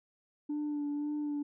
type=tone with vibrato; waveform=sine; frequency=293.8 Hz; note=D4; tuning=1 cent sharp; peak=-30 dBFS; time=0.49-1.43 s; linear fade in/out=10 ms; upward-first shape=sine; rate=1.9 Hz; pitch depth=23 cents each way; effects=tanh soft clip ceiling -30 dBFS